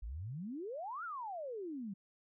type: exponential two-way sweep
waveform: sine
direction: up then down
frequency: 48.32 to 1450 to 184.9 Hz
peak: -40 dBFS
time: 0.02-1.94 s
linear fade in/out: 10 ms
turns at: 1.04 s
effects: none